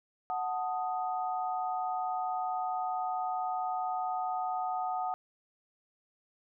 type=chord; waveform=sine; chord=D# diminished; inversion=first; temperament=equal; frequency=740 / 880 / 1244.5 Hz; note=F#5 / A5 / D#6; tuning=0 / 0 / 0 cents; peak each=-32 / -38 / -38 dBFS; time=0.3-5.14 s; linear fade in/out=0 ms; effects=none